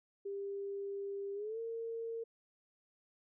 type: tone with pitch glide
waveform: sine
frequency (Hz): 398.1 to 457.3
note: G4 to A#4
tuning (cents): +27 to -33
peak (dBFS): -38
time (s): 0.25-2.24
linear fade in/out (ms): 10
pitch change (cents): +240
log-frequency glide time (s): 1.34-1.59
effects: none